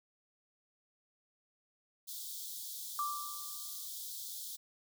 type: high-pass noise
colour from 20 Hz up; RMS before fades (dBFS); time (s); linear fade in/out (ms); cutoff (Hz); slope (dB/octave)
white; -44; 2.07-4.57; 20; 3300; 96
type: tone with exponential decay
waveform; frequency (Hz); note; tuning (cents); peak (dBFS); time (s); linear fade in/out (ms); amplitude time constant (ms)
sine; 1174.7; D6; 0; -31; 2.99-3.87; 1; 190
effects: none